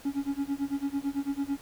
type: tone with tremolo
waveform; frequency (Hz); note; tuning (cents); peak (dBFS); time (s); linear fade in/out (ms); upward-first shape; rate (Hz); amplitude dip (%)
triangle; 279.3; C#4; +13; -23; 0.05-1.57; 5; sine; 9; 95
effects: pink hiss -51 dBFS RMS until 1.61 s